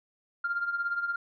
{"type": "tone with tremolo", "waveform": "sine", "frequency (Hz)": 1396.9, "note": "F6", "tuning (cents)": 0, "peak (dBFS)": -24, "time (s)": [0.44, 1.16], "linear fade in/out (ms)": 5, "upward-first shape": "triangle", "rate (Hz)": 17, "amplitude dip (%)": 75, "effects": ["tanh soft clip ceiling -21 dBFS"]}